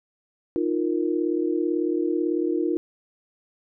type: chord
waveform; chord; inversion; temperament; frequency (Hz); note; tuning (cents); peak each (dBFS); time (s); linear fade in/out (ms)
sine; Eb suspended second; none; equal; 311.1 / 349.2 / 466.2; Eb4 / F4 / Bb4; 0 / 0 / 0; -25 / -24 / -30; 0.56-2.77; 0
effects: none